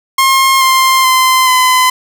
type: tone with pitch steps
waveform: sawtooth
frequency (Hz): 1069 / 1051.8 / 1035 / 1018.4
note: C6 / C6 / C6 / C6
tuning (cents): +37 / +9 / -19 / -47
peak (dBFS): -3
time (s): 0.18-1.9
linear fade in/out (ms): 5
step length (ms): 430
effects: none